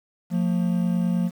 triangle tone pair together, 176.9 / 226.4 Hz, F3 / A3, +23 / +50 cents, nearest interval major third, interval 427 cents, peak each -19 / -24 dBFS, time 0.3-1.31 s, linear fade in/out 50 ms, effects 8-bit

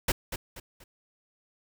pink noise with echo, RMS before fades -25 dBFS, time 0.08-0.12 s, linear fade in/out 5 ms, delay 240 ms, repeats 3, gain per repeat -9 dB, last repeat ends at 0.84 s, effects none

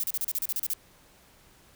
violet noise bursts, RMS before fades -29 dBFS, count 11, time 0-0.735 s, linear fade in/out 0 ms, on 35 ms, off 35 ms, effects pink hiss -58 dBFS RMS until 1.75 s

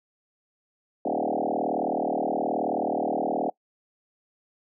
sine tone with frequency modulation, 508 Hz, B4, 49 cents sharp, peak -23 dBFS, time 1.05-3.5 s, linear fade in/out 5 ms, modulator 38.9 Hz, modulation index 7.3, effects noise-tail reverb RT60 0.1 s tail -22 dB re dry + high-pass 200 Hz 12 dB/octave

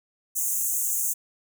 pink high-pass noise, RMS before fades -26 dBFS, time 0.35-1.14 s, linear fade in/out 20 ms, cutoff 6300 Hz, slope 96 dB/octave, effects none

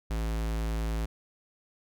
square tone, 55 Hz, A1, in tune, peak -29 dBFS, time 0.1-1.06 s, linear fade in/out 10 ms, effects none

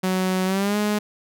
sawtooth tone with pitch glide, 186.2 to 209 Hz, F#3 to G#3, +11 to +11 cents, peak -16 dBFS, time 0.03-0.99 s, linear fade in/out 10 ms, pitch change +200 cents, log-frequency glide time 0.45-0.77 s, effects none

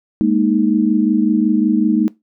sine chord, Ab suspended second, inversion none, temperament equal, 207.7 / 233.1 / 311.1 Hz, Ab3 / Bb3 / Eb4, 0 / 0 / 0 cents, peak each -16 dBFS, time 0.21-2.08 s, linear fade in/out 0 ms, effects noise-tail reverb RT60 0.2 s tail -21 dB re dry

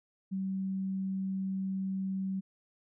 sine tone, 191.4 Hz, G3, 41 cents flat, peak -31 dBFS, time 0.31-2.41 s, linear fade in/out 20 ms, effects none

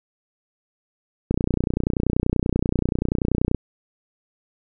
click train, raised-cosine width 3 ms, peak -7 dBFS, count 69, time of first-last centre 1.31-3.547 s, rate 30.4 Hz, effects none

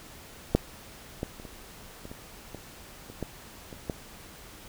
clicks, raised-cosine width 2 ms, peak -6 / -17 / -30 / -29 / -27 / -27 / -25 / -29 / -18 / -28 / -16 dBFS, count 11, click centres 0.55 / 1.231 / 1.399 / 1.452 / 2.054 / 2.115 / 2.547 / 3.1 / 3.227 / 3.728 / 3.898 s, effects pink hiss -48 dBFS RMS until 4.68 s

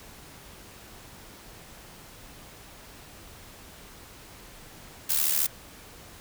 blue noise with amplitude modulation, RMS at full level -22 dBFS, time 5.09-5.47 s, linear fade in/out 10 ms, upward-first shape sine, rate 73.9 Hz, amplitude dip 70%, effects pink hiss -48 dBFS RMS until 6.2 s

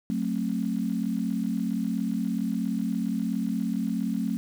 sine chord, F# diminished, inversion none, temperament just, 185 / 222 / 266.4 Hz, F#3 / A3 / C4, 0 / +16 / +31 cents, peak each -30 / -28 / -31 dBFS, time 0.1-4.37 s, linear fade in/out 0 ms, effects 8-bit

